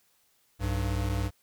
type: tone pair together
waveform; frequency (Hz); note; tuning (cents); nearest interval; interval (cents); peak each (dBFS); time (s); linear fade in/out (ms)
square; 62.56 / 99.3; B1 / G2; +23 / +23; minor sixth; 800; -31 / -30; 0.59-1.31; 50
effects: white hiss -68 dBFS RMS until 1.42 s